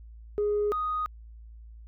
sine tone pair in turn, 415.3 / 1244.5 Hz, G#4 / D#6, 0 / 0 cents, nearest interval octave + perfect fifth, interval 1900 cents, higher second, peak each -22 / -26 dBFS, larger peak first, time 0.38-0.72 / 0.72-1.06 s, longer neither, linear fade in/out 0 ms, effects tanh soft clip ceiling -21 dBFS + added 56 Hz sine -44 dBFS peak until 1.87 s

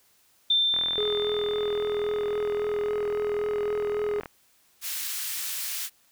sine tone with exponential decay, 3570 Hz, A7, 24 cents sharp, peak -18 dBFS, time 0.5-2.9 s, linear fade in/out 5 ms, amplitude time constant 520 ms
click train, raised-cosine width 0.5 ms, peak -22 dBFS, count 147, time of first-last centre 0.74-4.258 s, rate 41.5 Hz
triangle tone with vibrato, 417.5 Hz, G#4, 9 cents sharp, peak -23 dBFS, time 0.98-4.2 s, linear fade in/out 0 ms, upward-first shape triangle, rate 3.7 Hz, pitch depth 14 cents each way
white high-pass noise, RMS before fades -32 dBFS, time 4.81-5.9 s, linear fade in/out 50 ms, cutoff 1800 Hz, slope 12 dB/octave
effects white hiss -63 dBFS RMS until 6.11 s

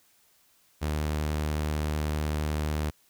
sawtooth tone, 75.9 Hz, D#2, 42 cents flat, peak -23 dBFS, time 0.81-2.91 s, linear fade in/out 20 ms, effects white hiss -64 dBFS RMS until 3.09 s

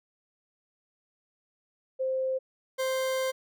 sine / 40% pulse tone pair in turn, 523.3 / 523.3 Hz, C5 / C5, 0 / 0 cents, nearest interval unison, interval 0 cents, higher neither, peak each -26 dBFS, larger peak neither, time 1.99-2.39 / 2.78-3.32 s, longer second, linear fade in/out 20 ms, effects none

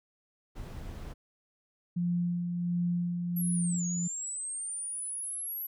brown noise, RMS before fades -41 dBFS, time 0.55-1.14 s, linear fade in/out 20 ms
sine tone with tremolo, 174.61 Hz, F3, in tune, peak -26 dBFS, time 1.96-4.08 s, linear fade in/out 10 ms, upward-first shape sine, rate 1.4 Hz, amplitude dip 40%
sine linear two-way sweep, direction down then up, 11800 to 6600 to 11800 Hz, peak -34 dBFS, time 3.36-5.67 s, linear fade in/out 10 ms, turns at 3.86 s
effects none

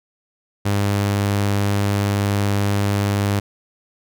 sawtooth tone, 101 Hz, G#2, 48 cents flat, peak -13 dBFS, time 0.65-3.4 s, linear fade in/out 10 ms, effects none

